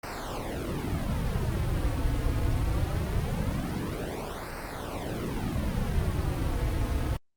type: noise with flanger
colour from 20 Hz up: brown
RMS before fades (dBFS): -29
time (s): 0.03-7.17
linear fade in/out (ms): 5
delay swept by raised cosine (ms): 0.29 to 5.19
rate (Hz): 0.22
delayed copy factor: -0.8
effects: Opus 48 kbps